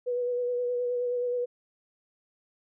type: tone with vibrato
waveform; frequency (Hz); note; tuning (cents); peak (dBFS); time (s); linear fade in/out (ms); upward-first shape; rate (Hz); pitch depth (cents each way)
sine; 490; B4; -14; -26; 0.06-1.46; 20; sine; 9.5; 21
effects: none